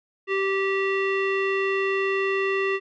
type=tone with low-pass filter; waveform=square; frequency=389.1 Hz; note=G4; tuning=13 cents flat; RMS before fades=-24 dBFS; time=0.27-2.8 s; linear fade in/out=50 ms; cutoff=2400 Hz; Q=7.6; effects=none